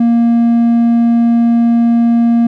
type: tone with hard clipping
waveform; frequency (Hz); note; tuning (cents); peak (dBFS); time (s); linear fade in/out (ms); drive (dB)
sine; 233.8; A#3; +5; -8; 0-2.47; 5; 3
effects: none